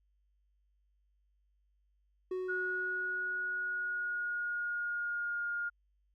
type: tone with exponential decay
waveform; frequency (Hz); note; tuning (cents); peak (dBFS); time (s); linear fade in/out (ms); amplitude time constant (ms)
triangle; 370; F#4; 0; -31; 2.31-4.66; 5; 510
type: tone with pitch glide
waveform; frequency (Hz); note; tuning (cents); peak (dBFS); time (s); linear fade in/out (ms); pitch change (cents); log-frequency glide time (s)
sine; 1453 to 1418.2; F#6 to F6; -32 to +26; -33; 2.48-5.7; 20; -42; 3.46-5.48
effects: added 50 Hz sine -70 dBFS peak until 6.14 s